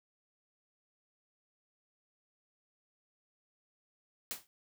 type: noise with exponential decay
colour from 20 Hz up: white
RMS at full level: -35 dBFS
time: 4.31-4.47 s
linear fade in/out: 0 ms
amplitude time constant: 33 ms
effects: none